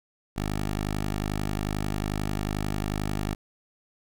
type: tone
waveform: 10% pulse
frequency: 51.2 Hz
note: G#1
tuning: 24 cents flat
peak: -19 dBFS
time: 0.36-3.35 s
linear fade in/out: 10 ms
effects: none